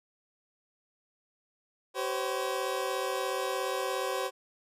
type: tone cluster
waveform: 25% pulse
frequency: 382.5 / 510 / 547 Hz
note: G4 / C5 / C#5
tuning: -42 / -44 / -23 cents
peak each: -31 / -30 / -32 dBFS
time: 1.94-4.31 s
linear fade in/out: 50 ms
effects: resampled to 32000 Hz